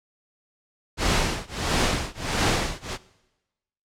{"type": "noise with tremolo", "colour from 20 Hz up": "pink", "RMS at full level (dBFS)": -20, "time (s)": [0.97, 2.98], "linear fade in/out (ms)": 50, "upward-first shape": "triangle", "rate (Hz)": 1.5, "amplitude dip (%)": 100, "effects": ["noise-tail reverb RT60 1.0 s tail -19 dB re dry", "low-pass 7000 Hz 12 dB/octave"]}